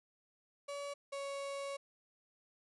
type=tone pair in turn; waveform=35% pulse; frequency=568 / 556.6 Hz; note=C#5 / C#5; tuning=+42 / +7 cents; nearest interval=unison; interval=35 cents; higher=first; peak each=-39 / -38 dBFS; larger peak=second; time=0.68-0.94 / 1.12-1.77 s; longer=second; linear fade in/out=10 ms; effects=resampled to 24000 Hz + 13-bit